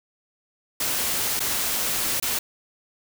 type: noise with dropouts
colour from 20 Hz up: white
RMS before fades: -25 dBFS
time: 0.8-2.39 s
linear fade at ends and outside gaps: 5 ms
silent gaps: 1.395-1.402 / 2.2-2.224 s
effects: none